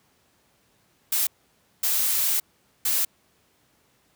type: noise bursts at uneven times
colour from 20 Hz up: blue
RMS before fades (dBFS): -23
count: 3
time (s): 1.12-1.27 / 1.83-2.4 / 2.85-3.05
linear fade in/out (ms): 5
effects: pink hiss -64 dBFS RMS until 4.15 s + high-pass 80 Hz 12 dB/octave